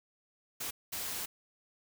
white noise bursts at uneven times, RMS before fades -38 dBFS, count 2, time 0.6-0.71 / 0.92-1.26 s, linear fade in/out 10 ms, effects none

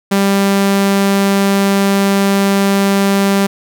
sawtooth tone, 197.5 Hz, G3, 13 cents sharp, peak -6 dBFS, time 0.11-3.47 s, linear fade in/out 10 ms, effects none

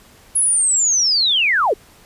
sine linear sweep, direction down, 10660 to 336.6 Hz, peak -13 dBFS, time 0.35-1.74 s, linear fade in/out 10 ms, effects pink hiss -48 dBFS RMS until 2.05 s + resampled to 32000 Hz

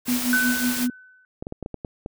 white noise, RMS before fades -28 dBFS, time 0.05-0.88 s, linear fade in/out 50 ms
sine tone with tremolo, 246.9 Hz, B3, in tune, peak -19 dBFS, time 0.08-0.9 s, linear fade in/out 2 ms, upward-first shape sine, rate 5.5 Hz, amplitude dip 80%
sine tone with exponential decay, 1508 Hz, F#6, 32 cents sharp, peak -16 dBFS, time 0.33-1.25 s, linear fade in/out 1 ms, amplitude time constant 200 ms
clicks, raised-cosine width 2 ms, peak -18 dBFS, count 8, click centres 1.425 / 1.469 / 1.524 / 1.627 / 1.661 / 1.743 / 1.848 / 2.061 s
effects none

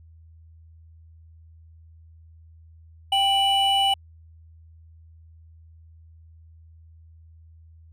triangle tone pair together, 787 / 2960 Hz, G5 / F#7, +7 / 0 cents, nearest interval octave + major seventh, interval 2293 cents, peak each -19 dBFS, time 3.12-3.94 s, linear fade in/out 5 ms, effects added 81 Hz sine -47 dBFS peak until 7.92 s

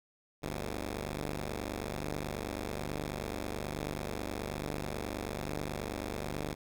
5% pulse tone pair together, 49.28 / 74.5 Hz, G1 / D2, +10 / +25 cents, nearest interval perfect fifth, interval 715 cents, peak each -27 / -28 dBFS, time 0.42-6.55 s, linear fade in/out 20 ms, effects none

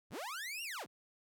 sawtooth linear two-way sweep, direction up then down, 30.46 to 2869 to 30.46 Hz, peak -37 dBFS, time 0.1-0.87 s, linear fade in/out 50 ms, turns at 0.63 s, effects none

